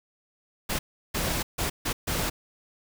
pink noise bursts at uneven times, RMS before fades -28 dBFS, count 5, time 0.69-0.79 / 1.14-1.43 / 1.58-1.7 / 1.85-1.93 / 2.07-2.3 s, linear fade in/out 10 ms, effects none

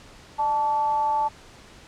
sine tone with frequency modulation, 876 Hz, A5, 8 cents flat, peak -20 dBFS, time 0.38-1.29 s, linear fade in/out 20 ms, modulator 271 Hz, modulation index 0.36, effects pink hiss -48 dBFS RMS until 1.87 s + low-pass 7000 Hz 12 dB/octave

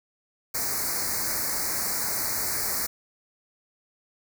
white band-stop noise, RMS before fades -28 dBFS, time 0.54-2.87 s, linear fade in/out 10 ms, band 2300 to 4200 Hz, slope 96 dB/octave, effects none

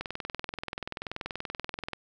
click train, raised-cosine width 0.3 ms, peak -18 dBFS, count 41, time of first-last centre 0.01-1.933 s, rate 20.8 Hz, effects none

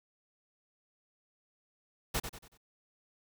pink noise with echo, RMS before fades -32 dBFS, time 2.14-2.2 s, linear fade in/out 10 ms, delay 94 ms, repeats 4, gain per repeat -8 dB, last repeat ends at 2.576 s, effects none

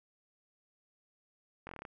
slowing click train, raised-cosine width 0.5 ms, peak -29 dBFS, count 8, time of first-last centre 1.67-1.852 s, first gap 21 ms, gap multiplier 1.07, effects none

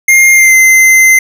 square tone with pitch glide, 2120 to 2070 Hz, C7 to C7, +22 to -19 cents, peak -3 dBFS, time 0.08-1.19 s, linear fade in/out 5 ms, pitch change -41 cents, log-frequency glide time 0.33-0.54 s, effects none

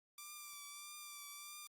5% pulse tone with vibrato, 1174.7 Hz, D6, in tune, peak -38 dBFS, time 0.18-1.67 s, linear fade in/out 2 ms, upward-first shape triangle, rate 1.6 Hz, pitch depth 35 cents each way, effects Opus 32 kbps

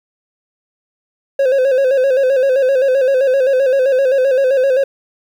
triangle tone with vibrato, 530 Hz, C5, 22 cents sharp, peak -8 dBFS, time 1.39-4.84 s, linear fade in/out 5 ms, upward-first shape square, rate 7.7 Hz, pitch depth 63 cents each way, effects 8-bit

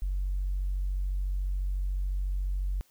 sine tone, 47 Hz, F#1, 28 cents sharp, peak -26 dBFS, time 0.02-2.81 s, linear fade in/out 0 ms, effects tanh soft clip ceiling -23 dBFS + white hiss -65 dBFS RMS until 2.9 s

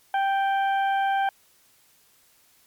harmonic tone, 784 Hz, G5, in tune, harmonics 1 / 2 / 3 / 4, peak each -21 / -29 / -40 / -40 dBFS, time 0.14-1.29 s, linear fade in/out 2 ms, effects white hiss -60 dBFS RMS until 2.66 s + MP3 96 kbps

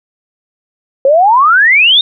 sine exponential sweep, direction up, 523.3 to 3747 Hz, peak -4 dBFS, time 1.05-2.01 s, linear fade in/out 2 ms, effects none

